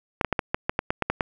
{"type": "clicks", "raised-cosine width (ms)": 0.5, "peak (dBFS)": -7, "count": 11, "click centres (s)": [0.212, 0.247, 0.327, 0.392, 0.545, 0.695, 0.791, 0.905, 1.023, 1.1, 1.208], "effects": []}